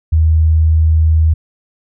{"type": "tone", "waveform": "sine", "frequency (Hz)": 79.5, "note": "D#2", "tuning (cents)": 38, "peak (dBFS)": -7, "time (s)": [0.12, 1.34], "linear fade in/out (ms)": 10, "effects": []}